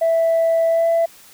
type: tone with pitch glide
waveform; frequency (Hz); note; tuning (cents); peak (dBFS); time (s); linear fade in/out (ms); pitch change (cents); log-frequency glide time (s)
sine; 659.3 to 667; E5 to E5; 0 to +20; -12; 0.01-1.06; 10; +20; 0.68-0.88
effects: tanh soft clip ceiling -11 dBFS + white hiss -46 dBFS RMS until 1.33 s